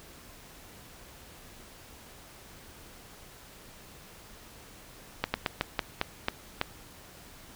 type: slowing click train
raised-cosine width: 0.3 ms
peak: -10 dBFS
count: 8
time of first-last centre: 5.24-6.614 s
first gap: 100 ms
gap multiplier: 1.22
effects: pink hiss -51 dBFS RMS until 7.55 s